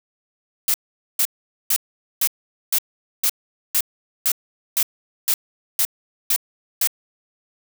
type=noise bursts; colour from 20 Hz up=blue; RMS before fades=-18 dBFS; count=13; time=0.68-6.873 s; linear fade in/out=2 ms; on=61 ms; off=450 ms; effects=none